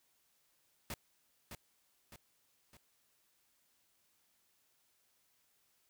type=noise with echo; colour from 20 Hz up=pink; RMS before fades=-42 dBFS; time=0.9-0.94 s; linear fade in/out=2 ms; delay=610 ms; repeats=3; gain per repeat=-6 dB; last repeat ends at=2.77 s; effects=white hiss -75 dBFS RMS until 5.89 s